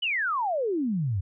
sine exponential sweep, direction down, 3070 to 87.31 Hz, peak -24 dBFS, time 0.02-1.21 s, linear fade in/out 10 ms, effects none

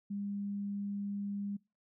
sine tone, 201.6 Hz, G3, 49 cents sharp, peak -35 dBFS, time 0.1-1.57 s, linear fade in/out 10 ms, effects noise-tail reverb RT60 0.3 s tail -25 dB re dry

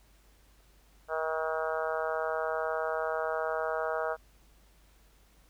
harmonic tone, 159.2 Hz, D#3, 40 cents sharp, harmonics 3 / 4 / 5 / 6 / 7 / 8 / 9 / 10, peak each -35 / -33 / -39 / -41 / -41 / -39 / -39 / -45 dBFS, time 1.08-4.17 s, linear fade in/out 50 ms, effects added 50 Hz sine -60 dBFS peak until 5.49 s + pink hiss -65 dBFS RMS until 5.49 s

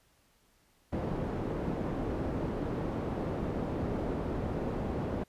white low-pass noise, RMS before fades -34 dBFS, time 0.92-5.24 s, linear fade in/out 10 ms, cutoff 420 Hz, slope 12 dB/octave, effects pink hiss -68 dBFS RMS until 5.28 s + resampled to 32000 Hz

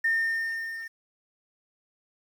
triangle tone with level ramp, 1818 Hz, A#6, 44 cents flat, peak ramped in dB -17 to -34 dBFS, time 0.04-0.88 s, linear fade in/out 10 ms, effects tanh soft clip ceiling -19 dBFS + 9-bit

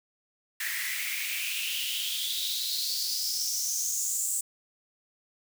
white noise with high-pass filter sweep, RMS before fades -31 dBFS, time 0.6-4.41 s, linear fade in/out 5 ms, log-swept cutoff 1800 to 7900 Hz, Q 6.3, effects none

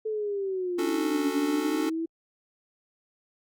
sine linear two-way sweep, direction down then up, 440 to 282.4 to 331.1 Hz, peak -27 dBFS, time 0.05-2.06 s, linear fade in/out 10 ms, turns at 1.3 s
square chord, D major seventh, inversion third, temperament just, 275.3 / 293.7 / 367.1 / 440.5 Hz, C#4 / D4 / F#4 / A4, -12 / 0 / -14 / +2 cents, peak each -34 dBFS, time 0.78-1.9 s, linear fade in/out 10 ms
effects Opus 48 kbps

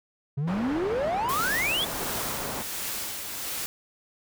triangle exponential sweep, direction up, 133.8 to 3520 Hz, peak -23 dBFS, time 0.37-1.85 s, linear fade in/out 10 ms
white low-pass noise, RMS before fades -35 dBFS, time 0.47-2.63 s, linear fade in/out 10 ms, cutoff 1100 Hz, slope 12 dB/octave
white noise with tremolo, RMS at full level -32 dBFS, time 1.29-3.66 s, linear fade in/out 0 ms, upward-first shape sine, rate 1.4 Hz, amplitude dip 35%
effects none

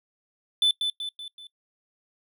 triangle tone with echo, 3509 Hz, A7, 5 cents flat, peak -16 dBFS, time 0.62-0.71 s, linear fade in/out 2 ms, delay 190 ms, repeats 4, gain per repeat -6 dB, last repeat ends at 1.47 s, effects noise-tail reverb RT60 0.1 s tail -21 dB re dry

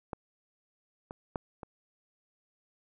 clicks, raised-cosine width 1 ms, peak -21 / -26 / -18 / -27 dBFS, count 4, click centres 0.132 / 1.109 / 1.358 / 1.632 s, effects none

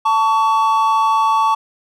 triangle tone pair together, 886.5 / 1128 Hz, A5 / C#6, +13 / +30 cents, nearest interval major third, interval 417 cents, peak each -13 dBFS, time 0.05-1.55 s, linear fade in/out 10 ms, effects none

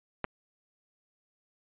clicks, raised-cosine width 0.5 ms, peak -15 / -25 dBFS, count 2, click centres 0.243 / 0.248 s, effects resampled to 8000 Hz

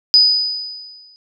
sine tone with exponential decay, 4978 Hz, D#8, in tune, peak -5 dBFS, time 0.14-1.16 s, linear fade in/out 0 ms, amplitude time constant 220 ms, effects none

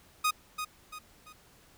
sawtooth tone with echo, 1244.5 Hz, D#6, in tune, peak -21 dBFS, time 0.24-0.31 s, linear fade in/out 10 ms, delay 340 ms, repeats 3, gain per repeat -8 dB, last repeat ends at 1.33 s, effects pink hiss -60 dBFS RMS until 1.77 s

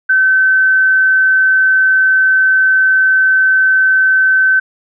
sine tone, 1533 Hz, G6, 39 cents flat, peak -7 dBFS, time 0.09-4.6 s, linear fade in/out 10 ms, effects none

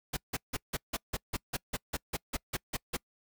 pink noise bursts, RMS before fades -33 dBFS, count 15, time 0.13-2.97 s, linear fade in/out 10 ms, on 40 ms, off 160 ms, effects noise-tail reverb RT60 0.1 s tail -25 dB re dry

